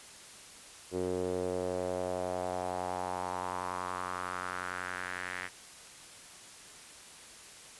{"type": "tone with band-pass filter sweep", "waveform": "sawtooth", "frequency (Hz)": 91, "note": "F#2", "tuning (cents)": -28, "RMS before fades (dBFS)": -36, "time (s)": [0.91, 5.5], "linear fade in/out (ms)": 50, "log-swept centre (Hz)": [400, 1900], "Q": 3.3, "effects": ["white hiss -51 dBFS RMS until 7.79 s", "resampled to 24000 Hz"]}